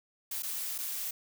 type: noise with dropouts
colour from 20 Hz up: blue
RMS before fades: -36 dBFS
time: 0.31-1.11 s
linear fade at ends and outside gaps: 5 ms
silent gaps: 0.424-0.431 / 0.781-0.785 s
effects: none